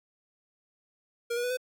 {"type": "tone with pitch steps", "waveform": "square", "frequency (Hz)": [471.2, 482.5, 494.1, 505.9], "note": ["A#4", "B4", "B4", "B4"], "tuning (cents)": [19, -40, 1, 42], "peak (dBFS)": -29, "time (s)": [1.3, 1.572], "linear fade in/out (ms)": 10, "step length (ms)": 68, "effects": []}